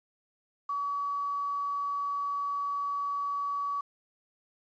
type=tone with quantisation; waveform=sine; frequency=1137 Hz; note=C#6; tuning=44 cents sharp; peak=-29 dBFS; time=0.69-3.81 s; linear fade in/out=5 ms; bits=9; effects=resampled to 16000 Hz